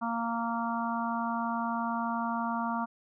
harmonic tone, 231.6 Hz, A#3, 11 cents flat, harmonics 1 / 3 / 4 / 5 / 6, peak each -33 / -37 / -34 / -36 / -40 dBFS, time 0.01-2.86 s, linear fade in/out 20 ms, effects none

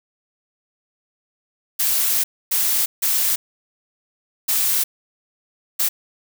blue noise bursts at uneven times, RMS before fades -19 dBFS, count 5, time 1.79-2.24 / 2.51-2.86 / 3.02-3.36 / 4.48-4.84 / 5.79-5.89 s, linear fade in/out 10 ms, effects none

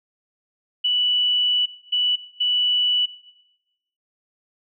sine tone bursts at uneven times, 2960 Hz, F#7, in tune, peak -17 dBFS, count 3, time 0.84-1.66 / 1.92-2.16 / 2.4-3.06 s, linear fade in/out 10 ms, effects noise-tail reverb RT60 1.0 s tail -18 dB re dry

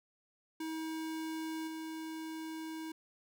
square tone with level steps, 319.2 Hz, D#4, 44 cents sharp, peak -38 / -41 dBFS, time 0.6-2.92 s, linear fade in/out 5 ms, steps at 1.67 s, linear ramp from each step 10 ms, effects none

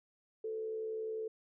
sine tone with frequency modulation, 440 Hz, A4, in tune, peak -36 dBFS, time 0.44-1.28 s, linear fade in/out 5 ms, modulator 68.6 Hz, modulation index 0.36, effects none

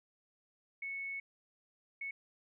sine tone bursts at uneven times, 2207 Hz, C#7, 8 cents flat, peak -38 dBFS, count 2, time 0.82-1.2 / 2.01-2.11 s, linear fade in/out 5 ms, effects none

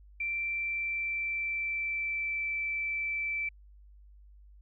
sine tone with pitch glide, 2349 to 2326 Hz, D7 to D7, 0 to -17 cents, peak -30 dBFS, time 0.2-3.49 s, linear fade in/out 5 ms, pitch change -17 cents, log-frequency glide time 0.35-2.51 s, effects added 50 Hz sine -52 dBFS peak until 4.61 s

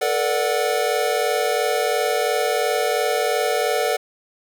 square chord, B minor seventh, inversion third, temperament equal with one note detuned, 440 / 482.9 / 587.3 / 740 Hz, A4 / B4 / D5 / F#5, 0 / -39 / 0 / 0 cents, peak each -25 dBFS, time 0.01-3.97 s, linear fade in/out 10 ms, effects none

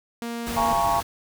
sawtooth tone, 234.1 Hz, A#3, 8 cents sharp, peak -25 dBFS, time 0.22-0.73 s, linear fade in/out 0 ms
pink noise, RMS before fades -32 dBFS, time 0.46-1.03 s, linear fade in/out 10 ms
sine chord, Bb minor seventh, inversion second, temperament equal with one note detuned, 686.1 / 830.6 / 932.3 / 1108.7 Hz, F5 / Ab5 / Bb5 / Db6, -31 / 0 / 0 / 0 cents, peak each -25 dBFS, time 0.56-1.01 s, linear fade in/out 20 ms
effects none

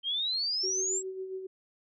sine exponential sweep, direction up, 3120 to 7740 Hz, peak -28 dBFS, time 0.03-1.03 s, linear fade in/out 50 ms
sine tone with tremolo, 378.1 Hz, F#4, 38 cents sharp, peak -33 dBFS, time 0.63-1.47 s, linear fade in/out 10 ms, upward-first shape sine, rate 7.3 Hz, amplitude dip 50%
effects none

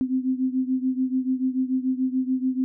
sine beating tone pair, 256.6 / 263.5 Hz, C4 / C4, -34 / +12 cents, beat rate 6.9 Hz, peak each -23 / -26 dBFS, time 0.01-2.64 s, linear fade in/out 0 ms, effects none

